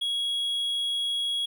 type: tone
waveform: triangle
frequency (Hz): 3322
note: G#7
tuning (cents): 0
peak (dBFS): -24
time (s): 0.01-1.46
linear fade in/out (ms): 10
effects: none